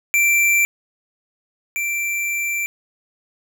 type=tone pair in turn; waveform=square; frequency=2349 / 2349 Hz; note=D7 / D7; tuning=0 / 0 cents; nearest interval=unison; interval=0 cents; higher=neither; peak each=-14 / -21 dBFS; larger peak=first; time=0.14-0.65 / 1.76-2.66 s; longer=second; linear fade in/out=0 ms; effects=none